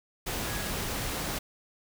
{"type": "tone in noise", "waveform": "sine", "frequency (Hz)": 1661.2, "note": "G#6", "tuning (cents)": 0, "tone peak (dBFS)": -42, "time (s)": [0.47, 0.71], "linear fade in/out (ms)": 10, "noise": "pink", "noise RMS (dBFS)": -33, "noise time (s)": [0.26, 1.39], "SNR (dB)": -12, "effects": []}